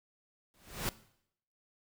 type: noise with exponential growth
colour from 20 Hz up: pink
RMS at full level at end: -31 dBFS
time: 0.54-0.89 s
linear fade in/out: 0 ms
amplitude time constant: 76 ms
effects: noise-tail reverb RT60 0.7 s tail -18 dB re dry